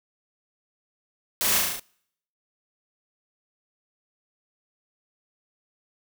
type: noise with echo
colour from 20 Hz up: white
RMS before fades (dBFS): -25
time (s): 1.41-1.58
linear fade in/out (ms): 0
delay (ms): 36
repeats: 6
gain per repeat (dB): -2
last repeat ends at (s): 1.796
effects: noise-tail reverb RT60 0.7 s tail -26 dB re dry